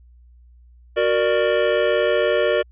square chord, Gb augmented, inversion none, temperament equal with one note detuned, 370 / 466.2 / 592.1 Hz, Gb4 / Bb4 / D5, 0 / 0 / +14 cents, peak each -24 / -21 / -20 dBFS, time 0.96-2.63 s, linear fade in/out 20 ms, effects added 60 Hz sine -46 dBFS peak until 2.71 s + resampled to 8000 Hz

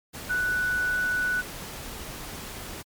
sine tone in noise, 1482 Hz, F#6, 2 cents sharp, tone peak -23 dBFS, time 0.29-1.42 s, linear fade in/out 20 ms, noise pink, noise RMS -38 dBFS, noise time 0.13-2.83 s, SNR +12 dB, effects MP3 96 kbps

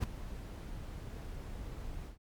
brown noise with ADSR envelope, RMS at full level -28 dBFS, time 0-2.18 s, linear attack 36 ms, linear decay 6 ms, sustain -15 dB, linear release 130 ms, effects MP3 96 kbps

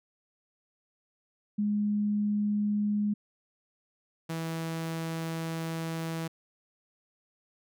sine / sawtooth tone pair in turn, 207.7 / 163.4 Hz, G#3 / E3, 0 / -15 cents, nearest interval major third, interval 415 cents, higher first, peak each -25 / -28 dBFS, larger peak first, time 1.58-3.14 / 4.29-6.28 s, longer second, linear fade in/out 10 ms, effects none

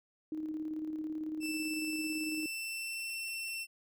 sine tone with tremolo, 311.1 Hz, D#4, in tune, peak -34 dBFS, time 0.32-2.46 s, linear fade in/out 2 ms, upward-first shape square, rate 18 Hz, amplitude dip 35%
sawtooth tone with pitch glide, 2655 to 2695 Hz, E7 to E7, +12 to +38 cents, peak -34 dBFS, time 1.4-3.67 s, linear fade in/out 50 ms, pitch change +26 cents, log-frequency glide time 2.24-3.16 s
effects none

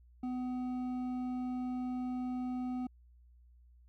sine tone with hard clipping, 251.4 Hz, B3, 31 cents sharp, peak -36 dBFS, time 0.23-2.87 s, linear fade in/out 5 ms, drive 7 dB, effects added 60 Hz sine -58 dBFS peak until 3.88 s

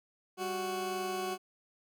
20% pulse tone pair together, 196 / 370 Hz, G3 / F#4, 0 / 0 cents, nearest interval major seventh, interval 1100 cents, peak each -38 / -29 dBFS, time 0.37-1.38 s, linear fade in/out 50 ms, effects none

